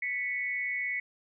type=tone pair together; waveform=sine; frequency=1975.5 / 2216 Hz; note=B6 / C#7; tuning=0 / -1 cents; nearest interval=major second; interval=199 cents; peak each=-33 / -32 dBFS; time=0.02-1 s; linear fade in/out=5 ms; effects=none